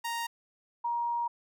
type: tone pair in turn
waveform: sawtooth / sine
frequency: 932.3 / 945.3 Hz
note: A#5 / A#5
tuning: 0 / +24 cents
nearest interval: unison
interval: 24 cents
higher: second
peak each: -28 dBFS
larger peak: neither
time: 0.04-0.27 / 0.84-1.28 s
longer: second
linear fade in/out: 10 ms
effects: none